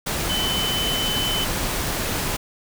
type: tone in noise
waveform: sine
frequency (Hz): 3035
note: F#7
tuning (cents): +43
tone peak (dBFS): -23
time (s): 0.29-1.45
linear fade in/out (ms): 10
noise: pink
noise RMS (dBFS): -25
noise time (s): 0.06-2.37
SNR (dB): -1
effects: none